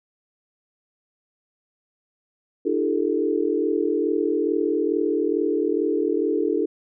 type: tone cluster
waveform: sine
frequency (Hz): 300.6 / 340.3 / 405 / 447.3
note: D4 / F4 / G#4 / A4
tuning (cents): +40 / -45 / -43 / +28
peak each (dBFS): -25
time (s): 2.65-6.66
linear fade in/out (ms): 10
effects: none